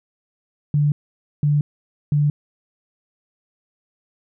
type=tone bursts; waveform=sine; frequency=146.83 Hz; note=D3; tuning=in tune; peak=-14 dBFS; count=3; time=0.74-2.3 s; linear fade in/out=2 ms; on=180 ms; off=510 ms; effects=none